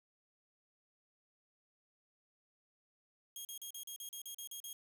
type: tone bursts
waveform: 10% pulse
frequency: 3255 Hz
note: G#7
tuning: 36 cents flat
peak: -36 dBFS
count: 11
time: 3.36-4.73 s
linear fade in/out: 2 ms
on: 90 ms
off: 38 ms
effects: 11-bit